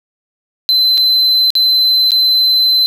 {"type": "tone with dropouts", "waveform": "triangle", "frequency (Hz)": 4058, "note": "B7", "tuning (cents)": 46, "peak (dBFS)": -7, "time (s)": [0.69, 2.86], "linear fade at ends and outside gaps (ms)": 0, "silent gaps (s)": [[0.974, 0.978], [1.504, 1.553], [2.107, 2.118]], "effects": []}